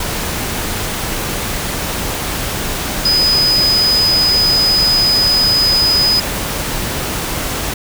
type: tone in noise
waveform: sine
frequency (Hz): 5000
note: D#8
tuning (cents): +8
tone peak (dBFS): -10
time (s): 3.05-6.2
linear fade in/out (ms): 5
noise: pink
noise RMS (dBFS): -20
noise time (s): 0-7.74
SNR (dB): +7
effects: none